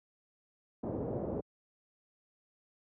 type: low-pass noise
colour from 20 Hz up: white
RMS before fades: -36 dBFS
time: 0.83-1.41 s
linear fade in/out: 10 ms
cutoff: 570 Hz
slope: 24 dB/octave
effects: high-pass 80 Hz 12 dB/octave